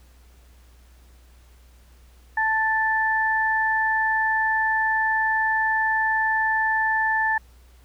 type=tone pair together; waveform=sine; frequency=880 / 1760 Hz; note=A5 / A6; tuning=0 / 0 cents; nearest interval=octave; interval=1200 cents; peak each=-23 / -21 dBFS; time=2.37-7.38 s; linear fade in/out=5 ms; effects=added 61 Hz sine -49 dBFS peak until 7.84 s + pink hiss -59 dBFS RMS until 7.84 s